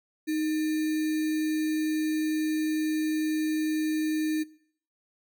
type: tone with sample-and-hold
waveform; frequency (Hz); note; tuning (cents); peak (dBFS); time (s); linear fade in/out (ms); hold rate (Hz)
sine; 311.1; D#4; 0; -25; 0.27-4.44; 20; 2100
effects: noise-tail reverb RT60 0.6 s tail -21 dB re dry